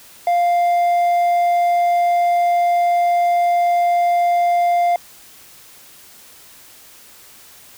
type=tone with hard clipping; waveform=sine; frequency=698.5 Hz; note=F5; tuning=in tune; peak=-14 dBFS; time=0.27-4.96 s; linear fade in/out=2 ms; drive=3 dB; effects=white hiss -44 dBFS RMS until 7.77 s